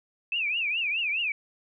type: tone with vibrato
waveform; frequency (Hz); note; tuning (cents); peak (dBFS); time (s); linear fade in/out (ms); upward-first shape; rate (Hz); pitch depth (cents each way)
sine; 2559; D#7; +48; -25; 0.32-1.32; 2; triangle; 4.8; 220
effects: none